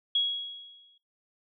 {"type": "tone with exponential decay", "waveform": "sine", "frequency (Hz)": 3322, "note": "G#7", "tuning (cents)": 0, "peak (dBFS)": -21, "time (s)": [0.15, 0.98], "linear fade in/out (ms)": 5, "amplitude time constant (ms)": 180, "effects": ["noise-tail reverb RT60 0.4 s tail -25 dB re dry"]}